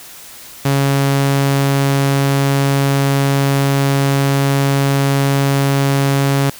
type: tone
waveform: sawtooth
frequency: 138.5 Hz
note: C#3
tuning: 1 cent flat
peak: -8 dBFS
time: 0.65-6.5 s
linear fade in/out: 5 ms
effects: white hiss -36 dBFS RMS until 6.59 s